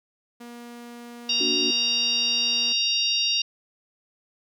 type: tone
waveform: sawtooth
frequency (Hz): 238.5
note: A#3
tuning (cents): +40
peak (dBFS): -35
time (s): 0.4-2.73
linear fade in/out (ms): 10
type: harmonic tone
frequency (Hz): 932.3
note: A#5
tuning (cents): 0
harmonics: 3 / 4 / 5 / 6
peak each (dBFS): -25 / -26 / -27 / -28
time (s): 1.29-3.42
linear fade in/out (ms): 5
type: chord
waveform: sine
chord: Bb augmented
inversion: none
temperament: equal with one note detuned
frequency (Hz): 233.1 / 289.5 / 370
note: Bb3 / D4 / F#4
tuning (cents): 0 / -25 / 0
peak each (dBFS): -35 / -30 / -30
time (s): 1.4-1.71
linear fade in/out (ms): 5
effects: none